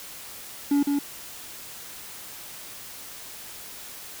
triangle tone with echo, 284.8 Hz, C#4, 47 cents sharp, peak -16 dBFS, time 0.71-0.83 s, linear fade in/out 5 ms, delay 160 ms, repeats 1, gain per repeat -3 dB, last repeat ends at 0.99 s, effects white hiss -41 dBFS RMS until 4.2 s

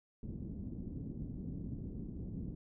white low-pass noise, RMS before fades -43 dBFS, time 0.23-2.55 s, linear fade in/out 2 ms, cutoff 260 Hz, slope 24 dB/octave, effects none

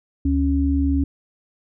sine tone pair together, 73.42 / 275.9 Hz, D2 / C#4, 0 / -8 cents, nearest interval octave + major seventh, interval 2292 cents, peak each -19 / -19 dBFS, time 0.25-1.04 s, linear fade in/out 5 ms, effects none

